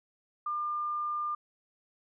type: tone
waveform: sine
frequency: 1200 Hz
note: D6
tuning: 37 cents sharp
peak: -30 dBFS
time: 0.46-1.35 s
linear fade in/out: 5 ms
effects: none